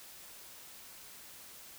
silence, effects white hiss -52 dBFS RMS until 1.78 s

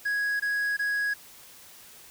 triangle tone bursts, 1661.2 Hz, G#6, in tune, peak -23 dBFS, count 3, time 0.05-1.14 s, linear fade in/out 10 ms, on 350 ms, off 20 ms, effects white hiss -50 dBFS RMS until 2.1 s

